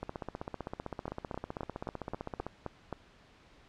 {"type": "two click trains", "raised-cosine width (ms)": 1, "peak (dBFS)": [-22, -23], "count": [8, 39], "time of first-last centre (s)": [[1.08, 2.927], [0.03, 2.466]], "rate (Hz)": [3.79, 15.6], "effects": ["pink hiss -60 dBFS RMS until 3.68 s", "low-pass 4000 Hz 12 dB/octave"]}